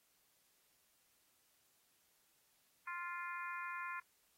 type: harmonic tone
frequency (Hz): 349.2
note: F4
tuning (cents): 0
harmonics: 3 / 4 / 5 / 6 / 7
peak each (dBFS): -45 / -47 / -49 / -51 / -52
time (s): 2.87-4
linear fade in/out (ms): 5
effects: white hiss -75 dBFS RMS until 4.37 s + AAC 48 kbps